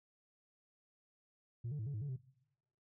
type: tone with pitch steps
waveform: sine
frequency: 117.7 / 147.8 / 108.8 / 142.2 / 106.3 / 143.6 / 129.6 Hz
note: A#2 / D3 / A2 / C#3 / G#2 / D3 / C3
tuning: +17 / +11 / -19 / +45 / +41 / -39 / -16 cents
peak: -36 dBFS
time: 1.64-2.165 s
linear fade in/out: 10 ms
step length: 75 ms
effects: noise-tail reverb RT60 0.9 s tail -22 dB re dry + tanh soft clip ceiling -37 dBFS